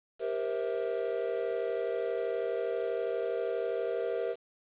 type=chord; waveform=triangle; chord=C dominant seventh; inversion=second; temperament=just; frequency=392.4 / 470.9 / 523.3 / 654.1 Hz; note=G4 / Bb4 / C5 / E5; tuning=+2 / +18 / 0 / -14 cents; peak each=-34 / -31 / -36 / -35 dBFS; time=0.19-4.36 s; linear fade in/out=50 ms; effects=resampled to 8000 Hz + 9-bit